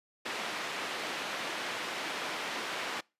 white band-pass noise, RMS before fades -37 dBFS, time 0.25-3.01 s, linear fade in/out 10 ms, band 260 to 2700 Hz, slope 12 dB/octave, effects noise-tail reverb RT60 0.3 s tail -26 dB re dry + resampled to 32000 Hz

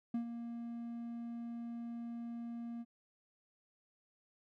triangle tone with ADSR envelope, 234.4 Hz, A#3, 10 cents sharp, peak -30 dBFS, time 0.14-2.85 s, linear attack 5 ms, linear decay 100 ms, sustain -9 dB, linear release 40 ms, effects none

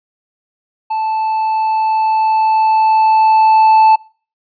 triangle tone with level ramp, 877 Hz, A5, 6 cents flat, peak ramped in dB -13 to -3 dBFS, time 0.9-3.96 s, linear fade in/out 10 ms, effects noise-tail reverb RT60 0.4 s tail -24 dB re dry + resampled to 11025 Hz

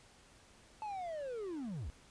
triangle linear sweep, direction down, 876 to 50.2 Hz, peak -37 dBFS, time 0.82-1.9 s, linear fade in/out 0 ms, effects pink hiss -62 dBFS RMS until 2.1 s + resampled to 22050 Hz

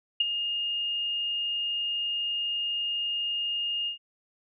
sine tone with ADSR envelope, 2836 Hz, F7, 26 cents sharp, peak -18 dBFS, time 0.2-3.98 s, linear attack 6 ms, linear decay 22 ms, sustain -9 dB, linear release 110 ms, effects none

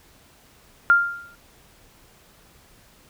sine tone with exponential decay, 1396.9 Hz, F6, in tune, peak -9 dBFS, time 0.9-1.35 s, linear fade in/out 0 ms, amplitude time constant 96 ms, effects pink hiss -54 dBFS RMS until 3.09 s

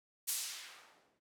violet noise with low-pass filter sweep, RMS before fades -44 dBFS, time 0.27-1.2 s, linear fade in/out 20 ms, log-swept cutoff 12000 to 240 Hz, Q 0.73, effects noise-tail reverb RT60 0.2 s tail -23 dB re dry

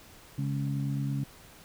harmonic tone, 69.3 Hz, C#2, in tune, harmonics 2 / 3 / 4, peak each -29 / -37 / -37 dBFS, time 0.38-1.24 s, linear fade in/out 5 ms, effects pink hiss -53 dBFS RMS until 1.64 s

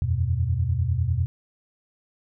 sine chord, E suspended second, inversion none, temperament equal, 82.41 / 92.5 / 123.47 Hz, E2 / F#2 / B2, 0 / 0 / 0 cents, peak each -25 dBFS, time 0.02-1.26 s, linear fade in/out 0 ms, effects none

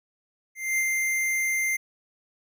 square tone with ADSR envelope, 2093 Hz, C7, in tune, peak -22 dBFS, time 0.55-1.77 s, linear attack 230 ms, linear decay 55 ms, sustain -2 dB, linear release 12 ms, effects none

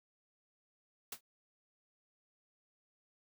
white noise with exponential decay, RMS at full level -37 dBFS, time 1.12-1.21 s, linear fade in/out 5 ms, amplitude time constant 18 ms, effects none

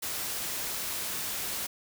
white noise, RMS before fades -34 dBFS, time 0.02-1.67 s, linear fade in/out 10 ms, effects none

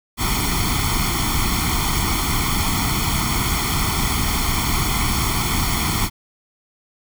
pink noise with comb filter, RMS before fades -20 dBFS, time 0.17-6.1 s, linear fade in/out 50 ms, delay 0.91 ms, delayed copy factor +1, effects none

